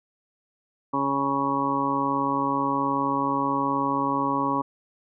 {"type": "harmonic tone", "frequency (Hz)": 138.8, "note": "C#3", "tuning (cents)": 3, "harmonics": [1, 2, 3, 4, 6, 7, 8], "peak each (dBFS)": [-37, -27, -35, -34, -33, -27, -27], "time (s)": [0.93, 4.62], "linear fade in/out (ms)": 10, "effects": []}